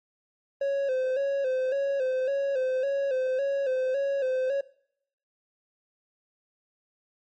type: tone with vibrato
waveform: triangle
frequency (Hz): 535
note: C5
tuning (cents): +38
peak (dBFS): -22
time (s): 0.61-4.61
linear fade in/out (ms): 5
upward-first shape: square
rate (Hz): 1.8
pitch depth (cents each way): 63
effects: noise-tail reverb RT60 0.7 s tail -21 dB re dry + MP3 32 kbps